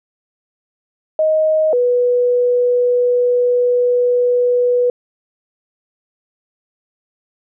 sine tone pair in turn, 626 / 490.6 Hz, D#5 / B4, +10 / -12 cents, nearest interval major third, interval 422 cents, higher first, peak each -11 dBFS, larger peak neither, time 1.19-1.73 / 1.73-4.9 s, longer second, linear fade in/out 2 ms, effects none

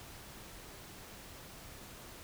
silence, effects pink hiss -51 dBFS RMS until 2.23 s

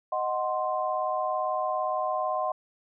sine chord, C diminished, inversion first, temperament equal, 622.3 / 740 / 1046.5 Hz, Eb5 / Gb5 / C6, 0 / 0 / 0 cents, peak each -30 dBFS, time 0.12-2.52 s, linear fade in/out 5 ms, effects none

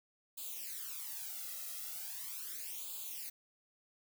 blue noise with flanger, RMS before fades -44 dBFS, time 0.37-3.3 s, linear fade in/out 10 ms, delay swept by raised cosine 0.26 to 1.56 ms, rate 0.39 Hz, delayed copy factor +1, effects none

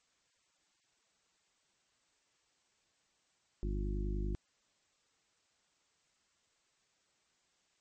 harmonic tone, 50.3 Hz, G1, 45 cents sharp, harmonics 1 / 2 / 3 / 4 / 5 / 6 / 7, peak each -34 / -44 / -46 / -45 / -51 / -49 / -45 dBFS, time 3.63-4.35 s, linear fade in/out 0 ms, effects white hiss -75 dBFS RMS until 7.8 s + MP3 32 kbps

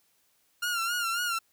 sawtooth tone with vibrato, 1396.9 Hz, F6, in tune, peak -24 dBFS, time 0.62-1.39 s, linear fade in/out 10 ms, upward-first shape sine, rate 3.7 Hz, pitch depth 68 cents each way, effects white hiss -69 dBFS RMS until 1.52 s

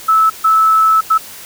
sine tone bursts at uneven times, 1306 Hz, E6, 17 cents flat, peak -7 dBFS, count 3, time 0.08-0.3 / 0.44-1.01 / 1.1-1.18 s, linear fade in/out 10 ms, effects white hiss -33 dBFS RMS until 1.45 s

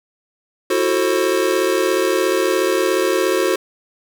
square chord, F# half-diminished seventh, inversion third, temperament just, 333 / 370 / 444 / 532.8 Hz, E4 / F#4 / A4 / C5, +18 / 0 / +16 / +31 cents, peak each -24 / -19 / -23 / -22 dBFS, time 0.7-3.56 s, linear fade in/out 5 ms, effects none

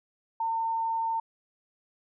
sine tone, 906 Hz, A#5, 50 cents flat, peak -26 dBFS, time 0.4-1.2 s, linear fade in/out 5 ms, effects none

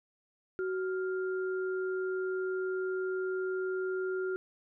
sine tone pair together, 374 / 1400 Hz, F#4 / F6, +19 / +4 cents, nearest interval octave + major seventh, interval 2285 cents, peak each -31 / -40 dBFS, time 0.59-4.36 s, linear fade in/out 0 ms, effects none

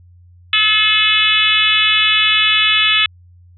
harmonic tone with a mistuned harmonic, 430 Hz, A4, 40 cents flat, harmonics 3 / 4 / 5 / 6 / 7 / 8 / 9, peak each -22 / -22 / -20 / -16 / -16 / -16 / -27 dBFS, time 0.53-3.06 s, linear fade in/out 2 ms, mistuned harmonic 7, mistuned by -21 cents, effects added 88 Hz sine -42 dBFS peak until 3.57 s

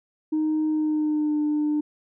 sine tone with pitch glide, 310 to 299.6 Hz, D#4 to D4, -6 to +35 cents, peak -19 dBFS, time 0.32-1.81 s, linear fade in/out 10 ms, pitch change -59 cents, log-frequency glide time 0.68-1.39 s, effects tanh soft clip ceiling -18 dBFS

